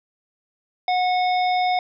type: harmonic tone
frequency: 730 Hz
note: F#5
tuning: 24 cents flat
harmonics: 1 / 3 / 5 / 7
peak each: -18 / -28 / -32 / -35 dBFS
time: 0.88-1.79 s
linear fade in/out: 2 ms
effects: none